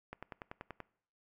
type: click train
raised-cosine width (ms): 0.5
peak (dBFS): -28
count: 8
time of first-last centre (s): 0.13-0.803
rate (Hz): 10.4
effects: noise-tail reverb RT60 0.6 s tail -22 dB re dry